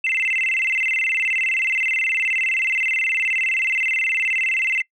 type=tone with vibrato; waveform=sine; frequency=2349 Hz; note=D7; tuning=in tune; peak=-17 dBFS; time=0.04-4.82 s; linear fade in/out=5 ms; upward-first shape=square; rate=19 Hz; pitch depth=220 cents each way; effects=noise-tail reverb RT60 0.1 s tail -24 dB re dry + tanh soft clip ceiling -13 dBFS